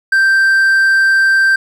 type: tone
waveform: triangle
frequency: 1568 Hz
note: G6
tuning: in tune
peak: -6 dBFS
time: 0.12-1.56 s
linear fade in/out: 5 ms
effects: none